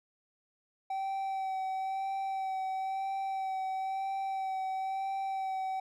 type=tone with vibrato; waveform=triangle; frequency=769 Hz; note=G5; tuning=33 cents flat; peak=-30 dBFS; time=0.9-5.8 s; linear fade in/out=5 ms; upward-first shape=sine; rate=1 Hz; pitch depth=18 cents each way; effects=none

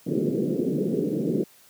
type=band-pass noise; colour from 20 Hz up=white; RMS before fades=-25 dBFS; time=0.06-1.44 s; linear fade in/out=10 ms; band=140 to 450 Hz; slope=48 dB/octave; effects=white hiss -55 dBFS RMS until 1.69 s + high-pass 80 Hz 12 dB/octave

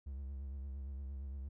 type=tone with vibrato; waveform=triangle; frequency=68.1 Hz; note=C#2; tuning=30 cents flat; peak=-39 dBFS; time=0.06-1.49 s; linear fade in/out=10 ms; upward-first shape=triangle; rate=8.7 Hz; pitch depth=88 cents each way; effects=none

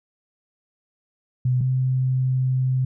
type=tone pair in turn; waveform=sine; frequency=126.5 / 129.46 Hz; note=B2 / C3; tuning=+42 / -18 cents; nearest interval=unison; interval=40 cents; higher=second; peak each=-17 / -18 dBFS; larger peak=first; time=1.45-1.61 / 1.61-2.85 s; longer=second; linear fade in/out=5 ms; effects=none

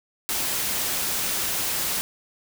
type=noise; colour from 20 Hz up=white; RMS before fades=-26 dBFS; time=0.29-2.01 s; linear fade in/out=0 ms; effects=none

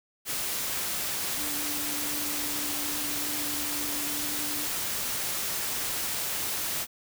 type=tone in noise; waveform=sine; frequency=294.1 Hz; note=D4; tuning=3 cents sharp; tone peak=-39 dBFS; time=1.36-4.68 s; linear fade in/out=50 ms; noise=white; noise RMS=-31 dBFS; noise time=0.25-6.87 s; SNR=-11 dB; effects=none

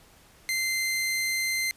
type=tone; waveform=sawtooth; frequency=2079 Hz; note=C7; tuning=12 cents flat; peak=-22 dBFS; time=0.49-1.71 s; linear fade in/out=0 ms; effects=pink hiss -56 dBFS RMS until 1.76 s + resampled to 32000 Hz

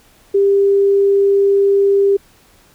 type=tone; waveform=sine; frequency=397.3 Hz; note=G4; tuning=23 cents sharp; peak=-9 dBFS; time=0.34-2.17 s; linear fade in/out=10 ms; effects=pink hiss -50 dBFS RMS until 2.74 s

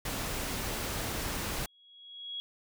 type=noise; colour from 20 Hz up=pink; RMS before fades=-35 dBFS; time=0.05-1.66 s; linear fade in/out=5 ms
type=tone with exponential growth; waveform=sine; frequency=3322 Hz; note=G#7; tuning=in tune; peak=-34 dBFS; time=1.43-2.4 s; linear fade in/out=0 ms; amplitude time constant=210 ms
effects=none

